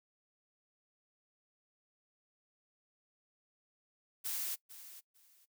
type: noise with echo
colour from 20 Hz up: blue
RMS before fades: -38 dBFS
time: 4.24-4.56 s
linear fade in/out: 20 ms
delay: 450 ms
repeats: 2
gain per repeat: -14 dB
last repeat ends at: 5.46 s
effects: noise-tail reverb RT60 0.1 s tail -20 dB re dry